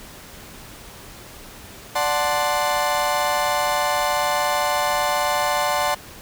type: chord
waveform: 35% pulse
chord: D dominant seventh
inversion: none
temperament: equal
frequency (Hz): 587.3 / 740 / 880 / 1046.5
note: D5 / F#5 / A5 / C6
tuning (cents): 0 / 0 / 0 / 0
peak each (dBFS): -23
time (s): 1.95-5.95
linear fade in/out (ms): 10
effects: pink hiss -41 dBFS RMS until 6.21 s